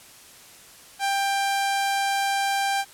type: tone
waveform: sawtooth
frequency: 791 Hz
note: G5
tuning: 15 cents sharp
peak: -18 dBFS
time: 0.99-2.85 s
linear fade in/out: 50 ms
effects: white hiss -48 dBFS RMS until 2.93 s + low-pass 12000 Hz 12 dB/octave